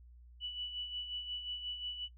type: tone with tremolo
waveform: sine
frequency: 2960 Hz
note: F#7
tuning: in tune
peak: -36 dBFS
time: 0.4-2.09 s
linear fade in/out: 50 ms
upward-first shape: sine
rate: 5.6 Hz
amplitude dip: 55%
effects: noise-tail reverb RT60 0.1 s tail -17 dB re dry + added 60 Hz sine -54 dBFS peak until 2.17 s